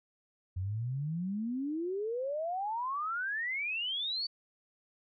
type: exponential sweep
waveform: sine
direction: up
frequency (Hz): 88.3 to 4596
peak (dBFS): -32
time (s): 0.56-4.27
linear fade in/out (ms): 10
effects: none